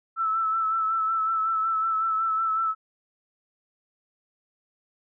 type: tone with vibrato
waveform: sine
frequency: 1318 Hz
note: E6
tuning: 1 cent flat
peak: -22 dBFS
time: 0.16-2.75 s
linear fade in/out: 50 ms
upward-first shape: sine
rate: 5.4 Hz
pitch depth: 30 cents each way
effects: none